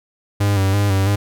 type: tone with vibrato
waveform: 45% pulse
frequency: 99.1 Hz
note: G2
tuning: 19 cents sharp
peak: -14 dBFS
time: 0.4-1.16 s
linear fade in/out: 10 ms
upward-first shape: square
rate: 3 Hz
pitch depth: 41 cents each way
effects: none